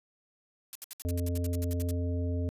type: noise bursts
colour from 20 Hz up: blue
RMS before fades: -39 dBFS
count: 14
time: 0.73-1.91 s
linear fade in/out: 0 ms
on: 23 ms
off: 66 ms
type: harmonic tone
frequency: 87.31 Hz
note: F2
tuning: in tune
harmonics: 1 / 3 / 5 / 7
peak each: -29 / -36 / -41 / -43 dBFS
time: 1.05-2.49 s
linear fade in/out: 0 ms
effects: resampled to 32000 Hz